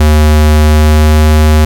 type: tone with pitch glide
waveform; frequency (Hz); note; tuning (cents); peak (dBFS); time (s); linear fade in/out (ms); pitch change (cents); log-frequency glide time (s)
square; 76.2 to 76.91; D#2 to D#2; -36 to -20; -4; 0-1.65; 5; +16; 0.6-1.22
effects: 7-bit